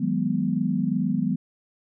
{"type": "chord", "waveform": "sine", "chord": "G# minor seventh", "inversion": "second", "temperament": "equal with one note detuned", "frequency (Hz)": [158.92, 185, 207.7, 246.9], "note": ["D#3", "F#3", "G#3", "B3"], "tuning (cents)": [37, 0, 0, 0], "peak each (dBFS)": [-29, -26, -27, -26], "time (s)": [0, 1.36], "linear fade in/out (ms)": 10, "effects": []}